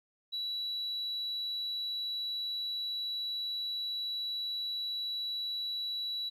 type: tone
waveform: sine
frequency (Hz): 3927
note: B7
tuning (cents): -11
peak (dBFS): -32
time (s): 0.32-6.3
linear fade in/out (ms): 20
effects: tanh soft clip ceiling -30 dBFS + 12-bit